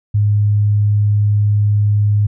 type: tone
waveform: sine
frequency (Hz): 103.83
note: G#2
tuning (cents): 0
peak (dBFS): -10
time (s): 0.14-2.27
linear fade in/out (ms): 10
effects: none